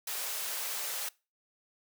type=high-pass noise; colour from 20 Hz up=white; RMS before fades=-36 dBFS; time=0.07-1.09 s; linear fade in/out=5 ms; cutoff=450 Hz; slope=24 dB/octave; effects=noise-tail reverb RT60 0.3 s tail -23 dB re dry